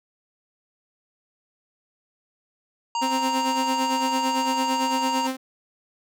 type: harmonic tone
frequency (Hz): 936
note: A#5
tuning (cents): +7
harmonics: 1 / 3 / 5 / 7 / 8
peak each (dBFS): -23 / -33 / -37 / -40 / -41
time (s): 2.95-5.27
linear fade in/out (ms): 2
type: tone with tremolo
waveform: sawtooth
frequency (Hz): 261.6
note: C4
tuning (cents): 0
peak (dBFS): -19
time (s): 3.01-5.37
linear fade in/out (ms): 20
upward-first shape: sine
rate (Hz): 8.9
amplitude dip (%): 65
effects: none